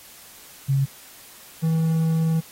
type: tone pair in turn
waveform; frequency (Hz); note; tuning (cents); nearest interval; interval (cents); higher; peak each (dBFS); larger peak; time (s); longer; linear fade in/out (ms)
sine / triangle; 136.9 / 161.86; C#3 / E3; -21 / -31; minor third; 290; second; -17 / -16; second; 0.68-0.86 / 1.62-2.41; second; 20
effects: white hiss -46 dBFS RMS until 2.51 s + AAC 48 kbps